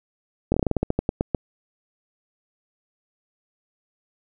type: slowing click train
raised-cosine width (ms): 2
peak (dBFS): -7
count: 14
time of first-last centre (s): 0.52-1.347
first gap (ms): 21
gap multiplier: 1.17
effects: none